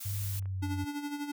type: noise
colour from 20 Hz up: blue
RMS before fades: -41 dBFS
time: 0-0.4 s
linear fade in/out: 10 ms
type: tone with pitch glide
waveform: sine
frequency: 99.6 to 92.93 Hz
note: G2 to F#2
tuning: +28 to +8 cents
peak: -32 dBFS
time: 0.05-0.85 s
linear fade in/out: 10 ms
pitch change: -120 cents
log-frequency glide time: 0.24-0.65 s
type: clicks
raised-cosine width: 0.5 ms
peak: -40 / -44 / -39 / -44 dBFS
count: 4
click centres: 0.356 / 0.425 / 0.457 / 0.712 s
type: tone with tremolo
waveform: square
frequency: 290 Hz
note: D4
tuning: 22 cents flat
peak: -33 dBFS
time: 0.62-1.32 s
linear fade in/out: 10 ms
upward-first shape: sine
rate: 12 Hz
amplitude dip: 60%
effects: none